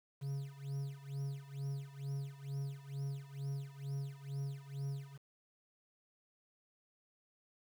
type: tone with tremolo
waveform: triangle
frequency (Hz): 138.59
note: C#3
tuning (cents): 0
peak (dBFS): -34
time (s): 0.21-5.18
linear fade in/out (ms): 20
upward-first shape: sine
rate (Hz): 2.2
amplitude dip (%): 85
effects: 10-bit